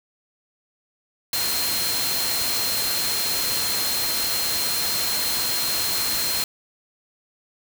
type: tone in noise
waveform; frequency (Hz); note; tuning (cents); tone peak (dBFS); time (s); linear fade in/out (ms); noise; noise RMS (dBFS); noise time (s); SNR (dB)
sine; 4186; C8; 0; -26; 1.33-6.44; 2; white; -25; 1.33-6.44; -4
effects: none